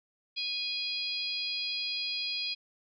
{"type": "harmonic tone with a mistuned harmonic", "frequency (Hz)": 826, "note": "G#5", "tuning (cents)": -10, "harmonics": [3, 4, 5, 6], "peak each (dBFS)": [-38, -37, -37, -36], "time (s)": [0.36, 2.55], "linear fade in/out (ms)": 20, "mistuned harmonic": 6, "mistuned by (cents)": -34, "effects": []}